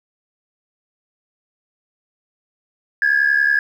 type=tone pair together; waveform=sine; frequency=1634.3 / 1705 Hz; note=G#6 / G#6; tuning=-28 / +45 cents; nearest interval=minor second; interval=73 cents; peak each=-15 dBFS; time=3.02-3.59 s; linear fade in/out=2 ms; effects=tanh soft clip ceiling -7 dBFS + 8-bit